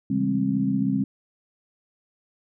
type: tone cluster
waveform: sine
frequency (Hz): 135.5 / 163.2 / 199.2 / 214.5 / 265.5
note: C#3 / E3 / G3 / A3 / C4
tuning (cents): -39 / -17 / +28 / -44 / +25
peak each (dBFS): -30 / -33 / -24 / -33 / -24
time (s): 0.1-1.04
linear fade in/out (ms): 5
effects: none